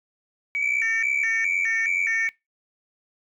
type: tone with pitch glide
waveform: sine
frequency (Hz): 2269 to 2243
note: C#7 to C#7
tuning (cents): +40 to +20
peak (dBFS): -22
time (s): 0.55-2.29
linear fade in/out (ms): 0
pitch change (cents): -20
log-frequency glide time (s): 1.06-1.49
type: tone with vibrato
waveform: sine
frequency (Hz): 2054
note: C7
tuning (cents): -33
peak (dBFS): -22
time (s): 0.61-2.28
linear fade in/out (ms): 10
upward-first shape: square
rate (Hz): 2.4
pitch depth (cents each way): 220
effects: noise-tail reverb RT60 0.2 s tail -21 dB re dry + tanh soft clip ceiling -17 dBFS